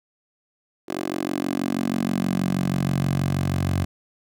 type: tone with high-pass filter sweep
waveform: 10% pulse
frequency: 46.25 Hz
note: F#1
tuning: in tune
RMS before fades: -24 dBFS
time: 0.88-3.85 s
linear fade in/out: 10 ms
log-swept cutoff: 370 to 94 Hz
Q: 2.9
effects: none